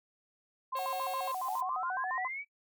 sine tone with vibrato, 880 Hz, A5, in tune, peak -33 dBFS, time 0.72-2.28 s, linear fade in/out 10 ms, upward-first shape square, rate 7.2 Hz, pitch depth 290 cents each way
harmonic tone, 541 Hz, C#5, 42 cents flat, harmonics 1 / 2 / 3 / 4 / 5 / 6 / 7 / 8, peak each -39 / -50 / -54 / -54 / -49 / -54 / -54 / -51 dBFS, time 0.75-1.32 s, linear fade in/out 5 ms
blue noise, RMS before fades -48 dBFS, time 0.76-1.61 s, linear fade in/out 10 ms
sine linear sweep, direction up, 730 to 2320 Hz, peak -36 dBFS, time 1.44-2.45 s, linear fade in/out 50 ms
effects noise-tail reverb RT60 0.1 s tail -19 dB re dry + MP3 96 kbps

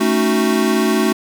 square chord, D# half-diminished seventh, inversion second, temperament equal, 220 / 277.2 / 311.1 / 370 Hz, A3 / C#4 / D#4 / F#4, 0 / 0 / 0 / 0 cents, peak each -18 / -22 / -22 / -19 dBFS, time 0-1.13 s, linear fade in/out 10 ms, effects none

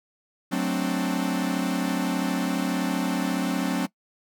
45% pulse chord, D dominant seventh, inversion first, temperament equal, 185 / 220 / 261.6 / 293.7 Hz, F#3 / A3 / C4 / D4, 0 / 0 / 0 / 0 cents, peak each -28 / -32 / -28 / -30 dBFS, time 0.51-3.87 s, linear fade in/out 20 ms, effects noise-tail reverb RT60 0.1 s tail -21 dB re dry

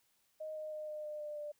sine tone with pitch steps, 622.3 / 617.3 / 612.3 / 607.4 / 602.5 / 597.6 / 592.8 Hz, D#5 / D#5 / D#5 / D#5 / D5 / D5 / D5, 0 / -14 / -28 / -42 / +44 / +30 / +16 cents, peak -40 dBFS, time 0.4-1.52 s, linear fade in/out 10 ms, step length 160 ms, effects white hiss -75 dBFS RMS until 1.59 s

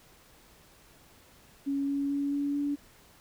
sine tone with pitch steps, 278.4 / 280.5 / 282.6 / 284.7 / 286.9 Hz, C#4 / C#4 / C#4 / C#4 / D4, +8 / +21 / +34 / +46 / -40 cents, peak -27 dBFS, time 1.66-2.76 s, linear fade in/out 20 ms, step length 220 ms, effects pink hiss -58 dBFS RMS until 3.2 s

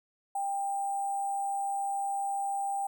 sine tone with sample-and-hold, 793 Hz, G5, 20 cents sharp, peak -29 dBFS, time 0.35-2.87 s, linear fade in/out 5 ms, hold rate 8820 Hz, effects none

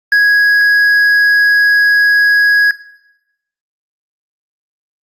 sine tone with hard clipping, 1661.2 Hz, G#6, in tune, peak -7 dBFS, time 0.12-2.71 s, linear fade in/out 2 ms, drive 4 dB, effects noise-tail reverb RT60 0.9 s tail -18 dB re dry + Opus 32 kbps

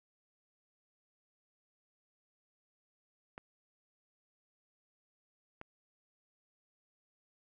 clicks, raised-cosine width 0.5 ms, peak -30 dBFS, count 2, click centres 3.379 / 5.614 s, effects none

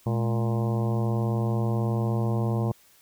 harmonic tone with a mistuned harmonic, 116.54 Hz, A#2, in tune, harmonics 1 / 2 / 3 / 4 / 5 / 6 / 7 / 8 / 9, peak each -24 / -30 / -34 / -36 / -38 / -40 / -41 / -42 / -43 dBFS, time 0.06-2.72 s, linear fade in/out 5 ms, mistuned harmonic 2, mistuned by -140 cents, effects white hiss -58 dBFS RMS until 3.01 s

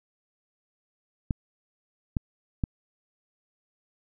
clicks, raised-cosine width 5 ms, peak -13 dBFS, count 3, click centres 1.308 / 2.168 / 2.638 s, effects none

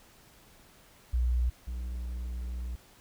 sine / triangle tone pair in turn, 60.8 / 60.8 Hz, B1 / B1, -26 / -26 cents, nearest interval unison, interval 0 cents, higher neither, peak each -24 / -31 dBFS, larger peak first, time 1.13-1.5 / 1.67-2.76 s, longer second, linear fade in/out 10 ms, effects pink hiss -58 dBFS RMS until 3 s

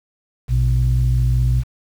sine tone pair together, 58.27 / 123.47 Hz, A#1 / B2, 0 / 0 cents, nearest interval octave + minor second, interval 1300 cents, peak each -15 dBFS, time 0.48-1.64 s, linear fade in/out 50 ms, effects tanh soft clip ceiling -8 dBFS + 7-bit

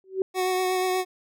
sine tone with exponential growth, 380.1 Hz, F#4, 47 cents sharp, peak -17 dBFS, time 0.04-0.22 s, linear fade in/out 1 ms, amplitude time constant 37 ms
25% pulse tone with vibrato, 370 Hz, F#4, in tune, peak -19 dBFS, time 0.34-1.05 s, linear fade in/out 50 ms, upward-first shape triangle, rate 8.3 Hz, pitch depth 20 cents each way
effects none

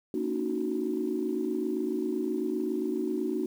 sine chord, D# minor seventh, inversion second, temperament equal with one note detuned, 233.1 / 283.5 / 311.1 / 370 Hz, A#3 / C#4 / D#4 / F#4, 0 / +39 / 0 / 0 cents, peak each -34 / -34 / -32 / -31 dBFS, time 0.14-3.46 s, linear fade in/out 2 ms, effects tanh soft clip ceiling -18 dBFS + 9-bit

